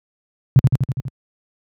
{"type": "tone with echo", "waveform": "sine", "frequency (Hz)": 130.81, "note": "C3", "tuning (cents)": 0, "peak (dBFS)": -4, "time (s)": [0.56, 0.59], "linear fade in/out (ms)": 0, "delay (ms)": 82, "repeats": 6, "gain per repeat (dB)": -3, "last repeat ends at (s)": 1.082, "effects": ["high-pass 80 Hz 12 dB/octave"]}